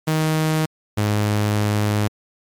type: tone pair in turn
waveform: sawtooth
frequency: 156.9 / 104.72 Hz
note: D#3 / G#2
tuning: +15 / +15 cents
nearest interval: perfect fifth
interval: 700 cents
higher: first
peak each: -13 dBFS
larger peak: neither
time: 0.07-0.66 / 0.97-2.08 s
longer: second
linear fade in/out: 10 ms
effects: MP3 96 kbps